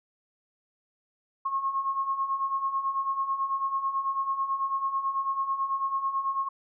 sine beating tone pair, 1078 / 1087.1 Hz, C#6 / C#6, -49 / -34 cents, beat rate 9.1 Hz, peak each -33 / -27 dBFS, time 1.45-6.49 s, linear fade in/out 10 ms, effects none

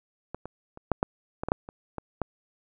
clicks, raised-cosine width 1 ms, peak -20 / -23 / -29 / -8 / -9 / -17 / -15 / -7 / -26 / -19 / -13 dBFS, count 11, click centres 0.346 / 0.456 / 0.774 / 0.917 / 1.029 / 1.435 / 1.486 / 1.519 / 1.689 / 1.983 / 2.217 s, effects none

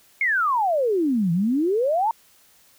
sine exponential two-way sweep, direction down then up, 2217 to 162.5 to 941 Hz, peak -18 dBFS, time 0.21-2.11 s, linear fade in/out 2 ms, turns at 1.32 s, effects white hiss -56 dBFS RMS until 2.78 s

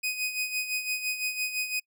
sawtooth tone with tremolo, 2500 Hz, D#7, 8 cents sharp, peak -23 dBFS, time 0.03-1.8 s, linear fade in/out 10 ms, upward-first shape sine, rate 5.9 Hz, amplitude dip 65%, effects noise-tail reverb RT60 0.1 s tail -25 dB re dry

